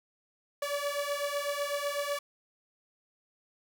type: beating tone pair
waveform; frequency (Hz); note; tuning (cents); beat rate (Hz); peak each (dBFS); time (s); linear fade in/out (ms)
sawtooth; 570 / 578; C#5 / D5; +48 / -28; 8; -30 / -30; 0.62-2.19; 5
effects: none